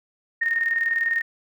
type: tone with tremolo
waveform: sine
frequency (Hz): 1843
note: A#6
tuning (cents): -20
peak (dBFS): -18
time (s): 0.41-1.22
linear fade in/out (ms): 10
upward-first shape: square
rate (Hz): 20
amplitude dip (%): 50
effects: none